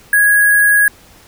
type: tone with sample-and-hold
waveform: sine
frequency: 1661.2 Hz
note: G#6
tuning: in tune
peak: -7 dBFS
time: 0.13-0.88 s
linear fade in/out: 2 ms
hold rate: 11025 Hz
effects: pink hiss -44 dBFS RMS until 1.27 s